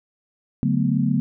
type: chord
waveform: sine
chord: B minor seventh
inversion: first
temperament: equal with one note detuned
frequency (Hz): 143.64 / 185 / 220 / 246.9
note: D3 / F#3 / A3 / B3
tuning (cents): -38 / 0 / 0 / 0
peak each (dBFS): -22 / -24 / -23 / -23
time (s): 0.63-1.2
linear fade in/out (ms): 0
effects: none